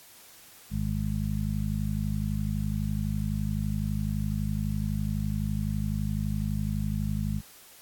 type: harmonic tone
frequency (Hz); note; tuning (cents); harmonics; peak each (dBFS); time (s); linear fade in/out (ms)
51.91; G#1; 0; 1 / 2 / 3 / 4; -32 / -32 / -32 / -32; 0.7-7.42; 50
effects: white hiss -52 dBFS RMS until 7.81 s + AAC 64 kbps